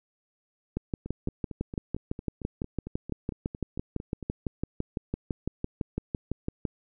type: two click trains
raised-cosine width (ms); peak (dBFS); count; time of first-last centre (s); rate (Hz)
3; -16 / -24; 36 / 15; 0.77-6.652 / 1.06-4.227; 5.95 / 4.42
effects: none